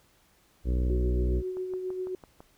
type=harmonic tone; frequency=61.74 Hz; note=B1; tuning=in tune; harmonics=1 / 2 / 3 / 4 / 5 / 6 / 7 / 8 / 9; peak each=-24 / -36 / -39 / -40 / -39 / -43 / -44 / -48 / -48 dBFS; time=0.64-1.43 s; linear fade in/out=50 ms
type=tone with tremolo; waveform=sine; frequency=370 Hz; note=F#4; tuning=in tune; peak=-29 dBFS; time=0.9-2.15 s; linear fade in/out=2 ms; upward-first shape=sine; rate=7.4 Hz; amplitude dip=40%
type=click train; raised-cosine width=1 ms; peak=-32 dBFS; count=6; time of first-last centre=1.57-2.405 s; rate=5.99 Hz
effects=pink hiss -64 dBFS RMS until 2.57 s